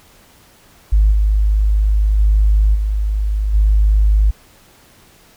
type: tone with level steps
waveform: sine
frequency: 51.91 Hz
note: G#1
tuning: in tune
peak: -7 / -10 / -8 / -14 / -8 dBFS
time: 0.92-4.31 s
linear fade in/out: 10 ms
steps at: 1.11 / 2.18 / 2.74 / 3.53 s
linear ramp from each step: 20 ms
effects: tanh soft clip ceiling -3 dBFS + pink hiss -48 dBFS RMS until 5.36 s